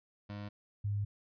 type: tone pair in turn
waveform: 25% pulse / sine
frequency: 102.7 / 102.27 Hz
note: G#2 / G#2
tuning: -19 / -26 cents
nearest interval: unison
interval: 7 cents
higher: first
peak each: -37 / -31 dBFS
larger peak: second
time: 0.29-0.49 / 0.84-1.05 s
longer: second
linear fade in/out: 10 ms
effects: resampled to 11025 Hz